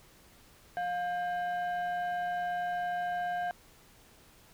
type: tone pair together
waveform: sine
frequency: 709 / 1591.7 Hz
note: F5 / G6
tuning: +26 / +26 cents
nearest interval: octave + major second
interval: 1400 cents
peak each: -29 / -36 dBFS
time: 0.77-3.51 s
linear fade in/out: 0 ms
effects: tanh soft clip ceiling -28 dBFS + pink hiss -59 dBFS RMS until 4.53 s